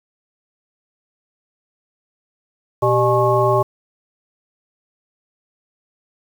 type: harmonic tone with a mistuned harmonic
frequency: 121 Hz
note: B2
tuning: 35 cents flat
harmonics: 1 / 3 / 5 / 7 / 9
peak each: -20 / -18 / -18 / -22 / -19 dBFS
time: 2.82-3.63 s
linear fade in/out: 10 ms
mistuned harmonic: 3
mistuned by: +120 cents
effects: 7-bit